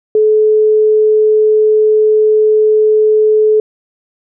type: tone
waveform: sine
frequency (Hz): 430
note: A4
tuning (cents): -40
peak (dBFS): -6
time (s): 0.15-3.6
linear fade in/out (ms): 2
effects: none